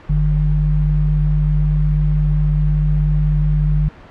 sine tone pair together, 47.69 / 151.4 Hz, G1 / D#3, -47 / -47 cents, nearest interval octave + minor sixth, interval 2000 cents, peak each -15 dBFS, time 0.09-3.89 s, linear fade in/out 10 ms, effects pink hiss -40 dBFS RMS until 4.1 s + low-pass 2000 Hz 12 dB/octave

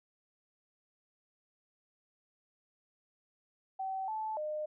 sine tone with pitch steps, 766 / 871 / 609 Hz, G5 / A5 / D#5, -40 / -18 / -37 cents, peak -34 dBFS, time 3.79-4.66 s, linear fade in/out 10 ms, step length 290 ms, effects none

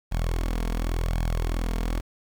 sawtooth tone with flanger, 41.53 Hz, E1, 14 cents sharp, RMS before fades -26 dBFS, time 0.11-2.01 s, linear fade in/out 20 ms, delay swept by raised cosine 1.2 to 4.4 ms, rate 0.91 Hz, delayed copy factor +0.6, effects 8-bit

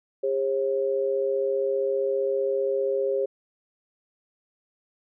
sine tone pair together, 403.8 / 539 Hz, G#4 / C#5, -49 / -49 cents, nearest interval perfect fourth, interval 500 cents, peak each -25 / -25 dBFS, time 0.23-3.26 s, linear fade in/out 10 ms, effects none

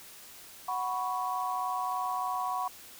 sine chord, F# suspended fourth, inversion none, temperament just, 740 / 986.7 / 1110 Hz, F#5 / B5 / C#6, 0 / -2 / +2 cents, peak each -34 dBFS, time 0.68-2.68 s, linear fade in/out 5 ms, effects white hiss -50 dBFS RMS until 2.99 s

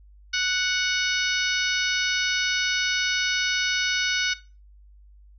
harmonic tone with a mistuned harmonic, 740 Hz, F#5, in tune, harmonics 2 / 3 / 4 / 5 / 6 / 7 / 8, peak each -27 / -29 / -30 / -31 / -32 / -32 / -33 dBFS, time 0.33-4.34 s, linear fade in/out 10 ms, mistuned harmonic 4, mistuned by -15 cents, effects noise-tail reverb RT60 0.3 s tail -17 dB re dry + added 50 Hz sine -48 dBFS peak until 5.38 s

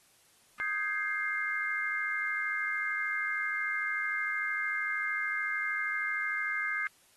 sine chord, Ab major seventh, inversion second, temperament equal with one note detuned, 1244.5 / 1568 / 1661.2 / 2105 Hz, Eb6 / G6 / Ab6 / C7, 0 / 0 / 0 / +10 cents, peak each -39 / -36 / -36 / -33 dBFS, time 0.6-6.87 s, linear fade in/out 0 ms, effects white hiss -64 dBFS RMS until 7.16 s + AAC 32 kbps

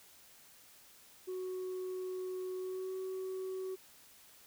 sine tone with pitch glide, 370 to 376.3 Hz, F#4 to F#4, 0 to +29 cents, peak -35 dBFS, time 1.27-3.76 s, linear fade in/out 20 ms, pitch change +29 cents, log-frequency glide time 2.57-2.93 s, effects tanh soft clip ceiling -36 dBFS + white hiss -60 dBFS RMS until 4.46 s

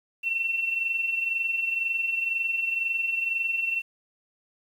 sine tone pair together, 2685 / 2707 Hz, E7 / E7, +31 / +45 cents, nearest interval unison, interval 14 cents, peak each -33 / -25 dBFS, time 0.23-3.82 s, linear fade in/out 20 ms, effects 9-bit

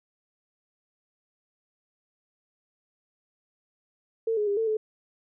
sine tone with pitch steps, 450.7 / 419.2 / 404.4 / 448.7 / 432.9 Hz, A4 / G#4 / G#4 / A4 / A4, +42 / +16 / -46 / +34 / -28 cents, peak -23 dBFS, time 4.27-4.77 s, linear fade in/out 5 ms, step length 100 ms, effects none

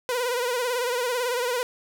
sawtooth tone with vibrato, 491.2 Hz, B4, 9 cents flat, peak -20 dBFS, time 0.09-1.63 s, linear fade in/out 0 ms, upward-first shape sine, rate 18 Hz, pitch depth 73 cents each way, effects none

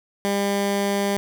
15% pulse tone, 200 Hz, G3, 35 cents sharp, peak -14 dBFS, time 0.25-1.17 s, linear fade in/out 0 ms, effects none

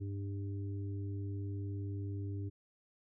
harmonic tone, 99.5 Hz, G2, 26 cents sharp, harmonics 1 / 3 / 4, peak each -37 / -46 / -51 dBFS, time 0-2.5 s, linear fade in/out 20 ms, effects none

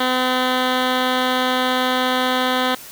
10% pulse tone with low-pass filter, 254.7 Hz, C4, 46 cents flat, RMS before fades -19 dBFS, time 0-2.75 s, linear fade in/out 5 ms, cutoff 3200 Hz, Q 2.5, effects white hiss -38 dBFS RMS until 2.91 s

